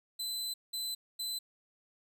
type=tone bursts at uneven times; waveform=sawtooth; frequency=4030 Hz; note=B7; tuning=34 cents sharp; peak=-32 dBFS; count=3; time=0.19-0.54 / 0.73-0.95 / 1.19-1.39 s; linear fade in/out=10 ms; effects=none